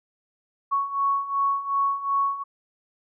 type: beating tone pair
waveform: sine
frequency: 1108.7 / 1111.4 Hz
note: C#6 / C#6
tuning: 0 / +4 cents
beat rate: 2.7 Hz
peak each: -27 / -23 dBFS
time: 0.71-2.44 s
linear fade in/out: 20 ms
effects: none